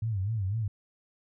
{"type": "tone with vibrato", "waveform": "sine", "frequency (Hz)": 103.4, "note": "G#2", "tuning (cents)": -7, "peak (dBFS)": -27, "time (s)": [0.02, 0.68], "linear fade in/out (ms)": 5, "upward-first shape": "sine", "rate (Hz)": 4, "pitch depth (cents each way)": 180, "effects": []}